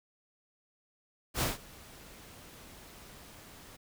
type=noise with ADSR envelope; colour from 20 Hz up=pink; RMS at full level=-29 dBFS; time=1.34-3.77 s; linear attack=73 ms; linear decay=160 ms; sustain=-23 dB; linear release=15 ms; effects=none